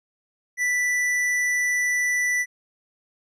sine tone with hard clipping, 1975.5 Hz, B6, in tune, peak -22 dBFS, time 0.57-2.46 s, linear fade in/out 50 ms, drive 10 dB, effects none

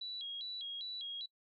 sine tone with vibrato, 3599 Hz, A7, 38 cents sharp, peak -40 dBFS, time 0.01-1.26 s, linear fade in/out 5 ms, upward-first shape square, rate 2.5 Hz, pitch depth 160 cents each way, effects noise-tail reverb RT60 0.1 s tail -23 dB re dry

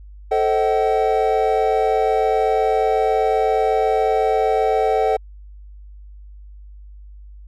triangle chord, A diminished seventh, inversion none, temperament just, 440 / 528 / 633.6 / 760.3 Hz, A4 / C5 / Eb5 / Gb5, 0 / +16 / +31 / +47 cents, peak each -17 / -22 / -22 / -17 dBFS, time 0.31-5.17 s, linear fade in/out 10 ms, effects added 50 Hz sine -37 dBFS peak until 7.47 s

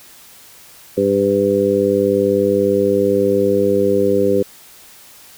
harmonic tone, 99.9 Hz, G2, 33 cents sharp, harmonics 1 / 2 / 3 / 4 / 5, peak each -28 / -21 / -21 / -16 / -16 dBFS, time 0.97-4.43 s, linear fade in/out 10 ms, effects white hiss -43 dBFS RMS until 5.37 s

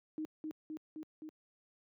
sine tone with echo, 311.2 Hz, D#4, in tune, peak -36 dBFS, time 0.18-0.25 s, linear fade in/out 0 ms, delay 260 ms, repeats 4, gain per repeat -2 dB, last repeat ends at 1.29 s, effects high-pass 150 Hz 12 dB/octave

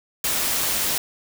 white noise, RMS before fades -23 dBFS, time 0.24-0.98 s, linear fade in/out 2 ms, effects none

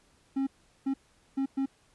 triangle tone bursts at uneven times, 270.5 Hz, C#4, 42 cents flat, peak -24 dBFS, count 4, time 0.36-0.47 / 0.86-0.94 / 1.37-1.46 / 1.57-1.66 s, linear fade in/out 10 ms, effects pink hiss -65 dBFS RMS until 1.94 s + resampled to 24000 Hz

